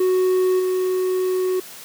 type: tone with level steps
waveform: triangle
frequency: 370 Hz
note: F#4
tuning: in tune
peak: -13 / -16 dBFS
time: 0-1.6 s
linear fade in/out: 5 ms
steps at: 0.59 s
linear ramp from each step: 10 ms
effects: white hiss -39 dBFS RMS until 1.84 s + high-pass 150 Hz 12 dB/octave